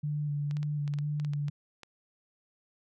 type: tone with vibrato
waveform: sine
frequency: 146.83 Hz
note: D3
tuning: in tune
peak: -29 dBFS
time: 0.03-1.5 s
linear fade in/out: 10 ms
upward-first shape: square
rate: 2 Hz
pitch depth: 18 cents each way
type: clicks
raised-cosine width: 0.2 ms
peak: -29 dBFS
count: 11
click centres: 0.511 / 0.569 / 0.63 / 0.878 / 0.938 / 0.987 / 1.199 / 1.248 / 1.335 / 1.483 / 1.833 s
effects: none